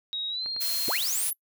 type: tone with pitch glide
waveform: sine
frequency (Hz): 3795 to 4211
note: A#7 to C8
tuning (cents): +30 to +10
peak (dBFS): -29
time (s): 0.13-0.97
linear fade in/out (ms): 0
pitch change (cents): +180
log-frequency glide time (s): 0.29-0.47
type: clicks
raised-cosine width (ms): 0.5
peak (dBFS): -29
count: 3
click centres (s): 0.461 / 0.564 / 0.881
type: noise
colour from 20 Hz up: blue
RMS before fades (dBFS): -30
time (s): 0.6-1.31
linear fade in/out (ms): 20
type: linear sweep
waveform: sine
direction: up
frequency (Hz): 158.4 to 11780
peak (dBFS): -28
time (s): 0.88-1.33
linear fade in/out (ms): 2
effects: noise-tail reverb RT60 0.1 s tail -26 dB re dry